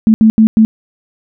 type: tone bursts at uneven times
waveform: sine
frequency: 220 Hz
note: A3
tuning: in tune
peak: -3 dBFS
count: 4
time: 0.07-0.14 / 0.21-0.3 / 0.38-0.47 / 0.57-0.65 s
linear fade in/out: 0 ms
effects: none